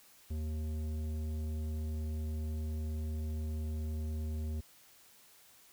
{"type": "tone with tanh clipping", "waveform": "sine", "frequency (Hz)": 77.5, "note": "D#2", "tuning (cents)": -6, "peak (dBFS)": -36, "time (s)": [0.3, 4.61], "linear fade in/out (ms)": 10, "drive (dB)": 12, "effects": ["white hiss -61 dBFS RMS until 5.72 s"]}